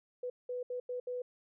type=tone bursts at uneven times; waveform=sine; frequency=495.7 Hz; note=B4; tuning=6 cents sharp; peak=-35 dBFS; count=5; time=0.23-0.3 / 0.49-0.63 / 0.7-0.8 / 0.89-1 / 1.07-1.22 s; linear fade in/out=5 ms; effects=none